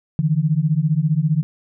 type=beating tone pair; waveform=sine; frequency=147.5 / 162.5 Hz; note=D3 / E3; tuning=+8 / -24 cents; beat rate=15 Hz; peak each=-18 dBFS; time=0.19-1.43 s; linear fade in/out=0 ms; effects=none